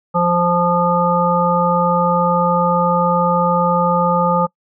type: harmonic tone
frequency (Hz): 174.61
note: F3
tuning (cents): 0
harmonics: 1 / 3 / 5 / 7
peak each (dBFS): -18 / -18 / -18 / -18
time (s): 0.14-4.47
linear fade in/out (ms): 20
effects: noise-tail reverb RT60 0.1 s tail -24 dB re dry